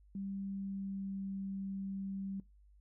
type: tone with pitch glide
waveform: sine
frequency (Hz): 196 to 194.53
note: G3 to G3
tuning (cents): 0 to -13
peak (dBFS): -38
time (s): 0.15-2.4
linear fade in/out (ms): 2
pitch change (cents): -13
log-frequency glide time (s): 0.47-1.24
effects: noise-tail reverb RT60 0.2 s tail -21 dB re dry + added 50 Hz sine -60 dBFS peak until 2.8 s